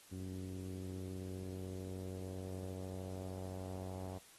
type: tone with low-pass filter sweep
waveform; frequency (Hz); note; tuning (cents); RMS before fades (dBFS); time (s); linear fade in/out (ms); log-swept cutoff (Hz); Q
sawtooth; 93.4; F#2; +17; -45; 0.11-4.19; 20; 300 to 730; 2.2
effects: white hiss -61 dBFS RMS until 4.38 s + AAC 32 kbps